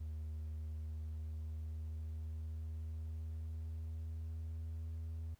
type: tone with pitch glide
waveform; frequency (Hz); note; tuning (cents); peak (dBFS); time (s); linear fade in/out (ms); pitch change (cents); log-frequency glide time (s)
triangle; 77.78 to 80.85; D#2 to E2; 0 to -33; -38; 0-5.35; 10; +67; 0.63-4.97
effects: tanh soft clip ceiling -34 dBFS + pink hiss -73 dBFS RMS until 5.39 s